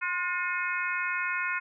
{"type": "harmonic tone with a mistuned harmonic", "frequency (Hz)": 360, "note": "F#4", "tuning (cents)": -47, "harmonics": [3, 4, 5, 6, 7], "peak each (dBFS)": [-35, -31, -36, -35, -35], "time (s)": [0.01, 1.6], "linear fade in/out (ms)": 20, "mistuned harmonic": 3, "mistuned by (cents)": -43, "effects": []}